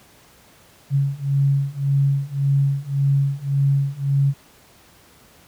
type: beating tone pair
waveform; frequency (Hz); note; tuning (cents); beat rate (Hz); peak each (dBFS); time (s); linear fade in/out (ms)
sine; 138.1 / 139.9; C#3 / C#3; -6 / +16; 1.8; -20 / -19; 0.9-4.34; 50
effects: pink hiss -51 dBFS RMS until 5.47 s + high-pass 60 Hz 12 dB/octave